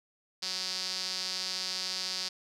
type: tone with band-pass filter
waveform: sawtooth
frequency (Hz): 186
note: F#3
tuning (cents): +9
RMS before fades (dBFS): -35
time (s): 0.42-2.29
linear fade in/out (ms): 10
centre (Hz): 4800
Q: 4.8
effects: none